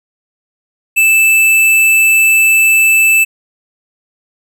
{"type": "tone with hard clipping", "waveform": "sine", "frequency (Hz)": 2637, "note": "E7", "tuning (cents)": 0, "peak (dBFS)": -7, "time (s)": [0.96, 3.25], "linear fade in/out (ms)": 20, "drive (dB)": 18, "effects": []}